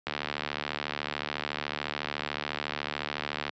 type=click train; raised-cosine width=0.3 ms; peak=-14 dBFS; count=254; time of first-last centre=0.07-3.494 s; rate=73.9 Hz; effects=high-pass 150 Hz 12 dB/octave + resampled to 16000 Hz